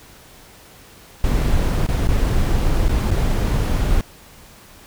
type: noise with dropouts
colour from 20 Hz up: brown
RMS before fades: -17 dBFS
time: 1.24-4.01 s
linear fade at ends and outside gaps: 1 ms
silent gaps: 1.866-1.888 / 2.073-2.089 / 2.883-2.893 / 3.106-3.113 s
effects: pink hiss -45 dBFS RMS until 4.86 s